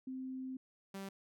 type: tone pair in turn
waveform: sine / sawtooth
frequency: 260.3 / 195 Hz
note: C4 / G3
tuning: -9 / -9 cents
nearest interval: perfect fourth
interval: 500 cents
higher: first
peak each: -40 / -39 dBFS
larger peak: second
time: 0.07-0.57 / 0.94-1.09 s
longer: first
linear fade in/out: 5 ms
effects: none